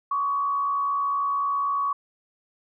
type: tone with frequency modulation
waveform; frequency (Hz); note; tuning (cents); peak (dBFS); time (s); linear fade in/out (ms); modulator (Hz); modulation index
sine; 1126; C#6; +27; -22; 0.11-1.93; 5; 69.1; 0.45
effects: none